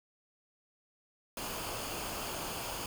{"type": "noise with comb filter", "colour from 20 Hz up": "pink", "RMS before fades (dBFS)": -39, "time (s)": [1.37, 2.86], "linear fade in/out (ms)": 2, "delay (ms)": 0.52, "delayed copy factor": -0.5, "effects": []}